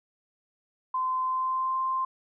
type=tone with pitch glide; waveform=sine; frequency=1031 to 1047.2 Hz; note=C6 to C6; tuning=-26 to +1 cents; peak=-25 dBFS; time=0.94-2.05 s; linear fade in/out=5 ms; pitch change=+27 cents; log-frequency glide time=1.21-1.79 s; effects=none